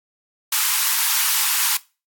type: high-pass noise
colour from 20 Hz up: white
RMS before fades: -19 dBFS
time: 0.52-1.77 s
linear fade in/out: 5 ms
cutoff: 840 Hz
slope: 96 dB/octave
effects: noise-tail reverb RT60 0.3 s tail -21 dB re dry + AAC 64 kbps